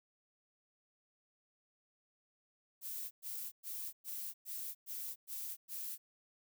violet noise bursts, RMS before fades -43 dBFS, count 8, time 2.81-5.98 s, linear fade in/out 50 ms, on 300 ms, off 110 ms, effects none

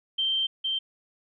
sine tone pair in turn, 3136 / 3136 Hz, G7 / G7, 0 / 0 cents, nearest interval unison, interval 0 cents, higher neither, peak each -23 / -25 dBFS, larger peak first, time 0.18-0.47 / 0.64-0.79 s, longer first, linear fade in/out 10 ms, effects none

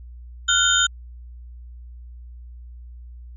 sine tone cluster, 1400 / 1486 / 3126 / 3649 / 6950 Hz, F6 / F#6 / G7 / A#7 / A8, +4 / +7 / -6 / -38 / -22 cents, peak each -22 dBFS, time 0.48-0.87 s, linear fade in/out 10 ms, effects added 60 Hz sine -37 dBFS peak until 3.36 s

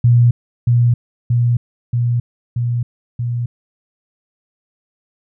sine tone with echo, 120 Hz, B2, 49 cents flat, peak -7 dBFS, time 0.04-0.31 s, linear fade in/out 5 ms, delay 630 ms, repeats 5, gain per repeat -2 dB, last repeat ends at 3.46 s, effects none

